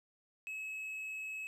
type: tone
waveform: triangle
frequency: 2576 Hz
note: E7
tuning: 41 cents flat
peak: -38 dBFS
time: 0.47-1.47 s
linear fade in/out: 0 ms
effects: none